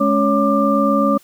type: tone cluster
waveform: sine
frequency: 211.5 / 279.1 / 560 / 1189 Hz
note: G#3 / C#4 / C#5 / D6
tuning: +32 / +12 / +18 / +21 cents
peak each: -18 dBFS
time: 0-1.18 s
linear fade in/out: 10 ms
effects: white hiss -51 dBFS RMS until 1.23 s